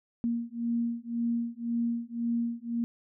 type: beating tone pair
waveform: sine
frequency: 233.5 / 235.4 Hz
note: A#3 / A#3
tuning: +3 / +17 cents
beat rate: 1.9 Hz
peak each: -31 dBFS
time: 0.24-2.84 s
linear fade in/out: 0 ms
effects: none